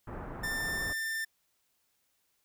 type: low-pass noise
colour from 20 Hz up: pink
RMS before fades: -41 dBFS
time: 0.07-0.93 s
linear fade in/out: 5 ms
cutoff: 1500 Hz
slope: 24 dB/octave
type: tone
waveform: 45% pulse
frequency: 1789 Hz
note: A6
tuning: 28 cents sharp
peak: -32 dBFS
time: 0.43-1.25 s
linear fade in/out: 10 ms
effects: white hiss -75 dBFS RMS until 2.44 s